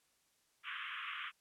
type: band-pass noise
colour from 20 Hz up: pink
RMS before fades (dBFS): -44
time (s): 0.63-1.32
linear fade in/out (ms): 50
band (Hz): 1100 to 3300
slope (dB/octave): 96
effects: white hiss -75 dBFS RMS until 1.4 s + low-pass 11000 Hz 12 dB/octave